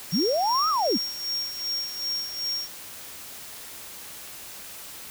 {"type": "tone with tremolo", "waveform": "triangle", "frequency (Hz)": 5560, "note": "F8", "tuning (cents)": -9, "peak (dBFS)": -24, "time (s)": [0.1, 2.69], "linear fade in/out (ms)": 50, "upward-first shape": "sine", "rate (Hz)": 2.6, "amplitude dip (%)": 65}
{"type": "linear two-way sweep", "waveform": "sine", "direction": "up then down", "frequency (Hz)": [136.3, 1318.5, 161.7], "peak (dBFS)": -21, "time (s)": [0.12, 0.98], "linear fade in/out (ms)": 20, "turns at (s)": 0.69}
{"effects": ["white hiss -41 dBFS RMS until 5.1 s"]}